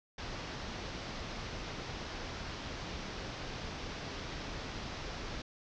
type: low-pass noise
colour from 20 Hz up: pink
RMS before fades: -42 dBFS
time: 0.18-5.42 s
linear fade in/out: 5 ms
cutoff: 5900 Hz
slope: 48 dB/octave
effects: none